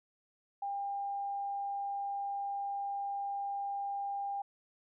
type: tone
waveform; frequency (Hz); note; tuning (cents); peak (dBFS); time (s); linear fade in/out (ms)
sine; 800; G5; +35; -34; 0.62-4.42; 5
effects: none